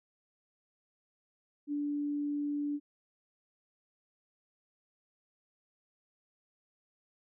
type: tone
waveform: sine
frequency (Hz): 290.9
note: D4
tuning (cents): -16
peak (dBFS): -31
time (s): 1.67-2.8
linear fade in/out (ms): 50
effects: none